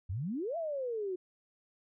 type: exponential two-way sweep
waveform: sine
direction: up then down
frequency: 82.41 to 690 to 356.4 Hz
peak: -33 dBFS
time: 0.09-1.16 s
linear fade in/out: 10 ms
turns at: 0.57 s
effects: none